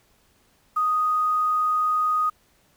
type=tone with quantisation; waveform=sine; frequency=1244.5 Hz; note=D#6; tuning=in tune; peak=-19 dBFS; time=0.76-2.3 s; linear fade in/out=10 ms; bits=8; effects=pink hiss -62 dBFS RMS until 2.76 s